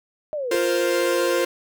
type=linear sweep; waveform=sine; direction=down; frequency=625 to 424.4 Hz; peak=-24 dBFS; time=0.33-0.55 s; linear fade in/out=0 ms
type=chord; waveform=45% pulse; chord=F suspended fourth; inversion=none; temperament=equal with one note detuned; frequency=349.2 / 468.3 / 523.3 Hz; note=F4 / Bb4 / C5; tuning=0 / +8 / 0 cents; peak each=-23 / -26 / -22 dBFS; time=0.51-1.45 s; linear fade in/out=5 ms
effects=none